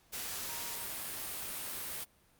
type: tone in noise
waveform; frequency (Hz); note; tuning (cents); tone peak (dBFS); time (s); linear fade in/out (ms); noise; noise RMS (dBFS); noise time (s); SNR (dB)
sine; 942; A#5; +18; -51; 0.47-0.85; 20; white; -40; 0.12-2.05; -14
effects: pink hiss -67 dBFS RMS until 2.39 s + Opus 48 kbps